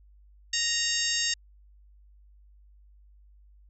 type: harmonic tone with a mistuned harmonic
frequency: 932.3 Hz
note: A#5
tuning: in tune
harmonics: 2 / 3 / 4 / 5 / 6 / 7 / 8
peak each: -33 / -33 / -33 / -33 / -33 / -33 / -33 dBFS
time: 0.53-1.34 s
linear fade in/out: 5 ms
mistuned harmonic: 6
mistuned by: -52 cents
effects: added 50 Hz sine -53 dBFS peak until 3.69 s